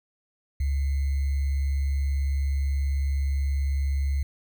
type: tone with sample-and-hold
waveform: sine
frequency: 69.3 Hz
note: C#2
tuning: in tune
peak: -22 dBFS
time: 0.6-4.23 s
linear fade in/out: 5 ms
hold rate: 2100 Hz
effects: none